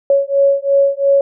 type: beating tone pair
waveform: sine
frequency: 554.4 / 557.3 Hz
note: C#5 / C#5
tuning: 0 / +9 cents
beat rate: 2.9 Hz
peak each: -13 dBFS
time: 0.1-1.21 s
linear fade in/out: 2 ms
effects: none